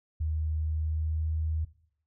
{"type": "tone with pitch glide", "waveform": "sine", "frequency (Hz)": [78, 78.95], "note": ["D#2", "D#2"], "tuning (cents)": [5, 26], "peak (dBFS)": -27, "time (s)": [0.2, 1.65], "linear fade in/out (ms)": 10, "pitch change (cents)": 21, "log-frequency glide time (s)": [0.67, 1.27], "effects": ["noise-tail reverb RT60 0.6 s tail -17 dB re dry"]}